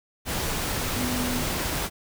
sine tone in noise, 248.1 Hz, B3, 8 cents sharp, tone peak -28 dBFS, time 0.94-1.45 s, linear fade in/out 50 ms, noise pink, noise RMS -28 dBFS, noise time 0.25-1.9 s, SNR -3 dB, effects none

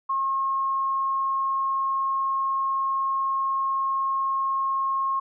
sine tone, 1079 Hz, C#6, 47 cents flat, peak -22 dBFS, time 0.09-5.2 s, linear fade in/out 10 ms, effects none

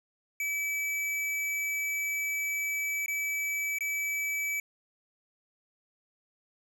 square tone with dropouts, 2299 Hz, D7, 37 cents flat, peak -30 dBFS, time 0.4-4.6 s, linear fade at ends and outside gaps 2 ms, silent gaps 3.061-3.081 / 3.786-3.807 s, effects 11-bit

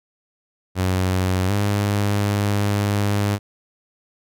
sawtooth tone with pitch glide, 93 to 102 Hz, F#2 to G#2, +9 to -31 cents, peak -14 dBFS, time 0.75-3.39 s, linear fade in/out 50 ms, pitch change +160 cents, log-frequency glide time 1.47-1.52 s, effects none

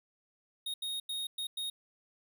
square tone bursts at uneven times, 3729 Hz, A#7, in tune, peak -35 dBFS, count 5, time 0.66-0.74 / 0.82-1 / 1.09-1.27 / 1.38-1.47 / 1.57-1.7 s, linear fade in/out 5 ms, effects 12-bit

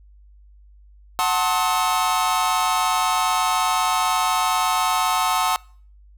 45% pulse chord, F# diminished seventh, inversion none, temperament just, 740 / 888 / 1065.6 / 1278.7 Hz, F#5 / A5 / C6 / Eb6, 0 / +16 / +31 / +47 cents, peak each -24 dBFS, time 1.19-5.56 s, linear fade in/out 0 ms, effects noise-tail reverb RT60 0.5 s tail -25 dB re dry + added 50 Hz sine -46 dBFS peak until 6.17 s

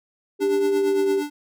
sine tone with pitch glide, 396 to 391.2 Hz, G4 to G4, +18 to -4 cents, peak -18 dBFS, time 0.39-1.23 s, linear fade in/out 50 ms, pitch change -22 cents, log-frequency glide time 0.67-1 s
square tone with tremolo, 293.7 Hz, D4, in tune, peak -24 dBFS, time 0.4-1.3 s, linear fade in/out 20 ms, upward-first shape triangle, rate 8.8 Hz, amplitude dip 75%
effects none

